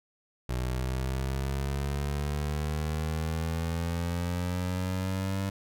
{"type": "exponential sweep", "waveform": "25% pulse", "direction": "up", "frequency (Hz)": [61.74, 98], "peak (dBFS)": -25, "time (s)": [0.49, 5.5], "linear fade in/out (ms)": 5, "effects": []}